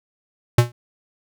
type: tone with exponential decay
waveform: square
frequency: 120 Hz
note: B2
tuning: 49 cents flat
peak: -8 dBFS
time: 0.58-0.72 s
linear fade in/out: 5 ms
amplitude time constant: 29 ms
effects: none